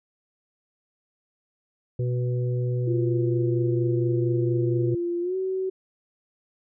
harmonic tone, 123.47 Hz, B2, in tune, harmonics 1 / 3 / 4, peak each -23 / -33 / -35 dBFS, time 1.99-4.95 s, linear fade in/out 5 ms
sine tone with pitch glide, 346.1 to 377.4 Hz, F4 to F#4, -16 to +34 cents, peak -24 dBFS, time 2.87-5.7 s, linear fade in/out 10 ms, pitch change +150 cents, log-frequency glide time 5.21-5.36 s
effects none

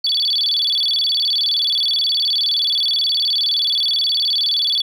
sine tone with vibrato, 3937 Hz, B7, 6 cents flat, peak -14 dBFS, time 0.04-4.82 s, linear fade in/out 5 ms, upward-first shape square, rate 19 Hz, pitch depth 240 cents each way, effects tanh soft clip ceiling -10 dBFS

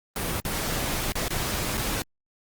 pink noise with dropouts, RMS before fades -28 dBFS, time 0.16-2.02 s, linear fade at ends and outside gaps 1 ms, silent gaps 0.401-0.45 / 1.121-1.154 / 1.282-1.305 / 1.772-1.777 s, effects Opus 32 kbps

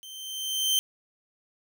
sawtooth tone with level ramp, 3114 Hz, G7, 12 cents flat, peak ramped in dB -39 to -17 dBFS, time 0.03-0.79 s, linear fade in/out 0 ms, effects none

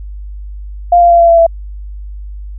sine tone with pitch steps, 698.5 / 692.1 / 685.7 / 679.4 / 673.1 / 667 Hz, F5 / F5 / F5 / F5 / E5 / E5, 0 / -16 / -32 / -48 / +36 / +20 cents, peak -3 dBFS, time 0.92-1.466 s, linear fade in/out 5 ms, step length 91 ms, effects added 50 Hz sine -23 dBFS peak until 2.58 s

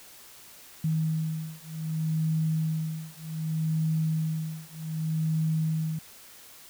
sine beating tone pair, 158.4 / 159.05 Hz, D#3 / D#3, +31 / +38 cents, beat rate 0.65 Hz, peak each -29 / -29 dBFS, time 0.84-5.99 s, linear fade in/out 5 ms, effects white hiss -50 dBFS RMS until 6.69 s

